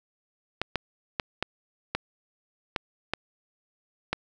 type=clicks; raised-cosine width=0.3 ms; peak=-10 dBFS; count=8; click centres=0.616 / 0.757 / 1.198 / 1.426 / 1.95 / 2.762 / 3.136 / 4.13 s; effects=none